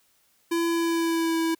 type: tone with pitch glide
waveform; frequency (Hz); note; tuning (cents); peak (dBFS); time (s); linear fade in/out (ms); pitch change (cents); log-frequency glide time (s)
square; 336.6 to 327.8; E4 to E4; +36 to -10; -23; 0.51-1.55; 10; -46; 0.67-1.39
effects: white hiss -65 dBFS RMS until 1.59 s